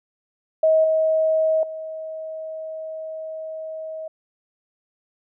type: tone with level steps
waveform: sine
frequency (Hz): 635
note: D#5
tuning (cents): +35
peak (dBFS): -13 / -16 / -29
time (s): 0.63-4.08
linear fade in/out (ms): 5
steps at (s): 0.84 / 1.63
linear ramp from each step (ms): 2
effects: none